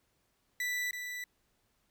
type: tone with echo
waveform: 40% pulse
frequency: 1975.5 Hz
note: B6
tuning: in tune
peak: -31 dBFS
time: 0.6-0.91 s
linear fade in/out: 2 ms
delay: 330 ms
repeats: 1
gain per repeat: -6 dB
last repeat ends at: 1.24 s
effects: pink hiss -75 dBFS RMS until 1.9 s